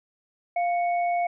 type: tone pair together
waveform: sine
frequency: 698.5 / 2218 Hz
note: F5 / C#7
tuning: 0 / 0 cents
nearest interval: octave + minor sixth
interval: 2000 cents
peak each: -22 / -34 dBFS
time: 0.56-1.27 s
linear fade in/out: 5 ms
effects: none